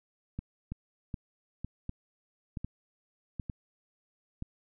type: two click trains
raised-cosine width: 5 ms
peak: -23 / -24 dBFS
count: 5 / 5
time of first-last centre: 0.39-3.398 / 0.72-4.424 s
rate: 1.33 / 1.08 Hz
effects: none